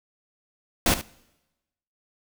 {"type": "noise with echo", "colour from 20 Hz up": "pink", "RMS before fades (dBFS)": -20, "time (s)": [0.86, 0.94], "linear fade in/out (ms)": 2, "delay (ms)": 73, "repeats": 1, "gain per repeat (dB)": -13, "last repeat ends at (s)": 1.013, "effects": ["noise-tail reverb RT60 1.0 s tail -23 dB re dry"]}